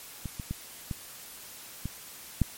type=clicks; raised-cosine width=5 ms; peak=-22 / -23 / -19 / -20 / -20 / -10 dBFS; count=6; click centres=0.257 / 0.398 / 0.51 / 0.912 / 1.856 / 2.417 s; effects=white hiss -46 dBFS RMS until 2.57 s + MP3 64 kbps